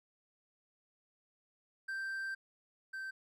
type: tone pair in turn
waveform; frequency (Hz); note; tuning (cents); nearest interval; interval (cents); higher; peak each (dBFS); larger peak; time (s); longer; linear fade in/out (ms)
triangle; 1568 / 1554.5; G6 / G6; 0 / -15; unison; 15; first; -35 / -38; first; 1.88-2.35 / 2.93-3.11; first; 10
effects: none